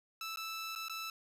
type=tone with dropouts; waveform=15% pulse; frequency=1318.5 Hz; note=E6; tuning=in tune; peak=-33 dBFS; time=0.21-1.1 s; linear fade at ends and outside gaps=2 ms; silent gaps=0.36-0.371 / 0.752-0.759 / 0.884-0.896 s; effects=resampled to 32000 Hz + 10-bit